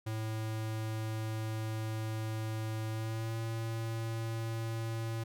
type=tone with pitch glide; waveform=square; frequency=110 to 113.42 Hz; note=A2 to A#2; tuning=0 to -47 cents; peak=-35 dBFS; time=0.06-5.24 s; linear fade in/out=10 ms; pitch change=+53 cents; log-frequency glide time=2.9-3.36 s; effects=none